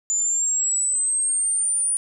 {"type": "exponential sweep", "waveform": "sine", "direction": "up", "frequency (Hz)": [7040, 9520], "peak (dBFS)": -19, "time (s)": [0.1, 1.97], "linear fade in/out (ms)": 0, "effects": []}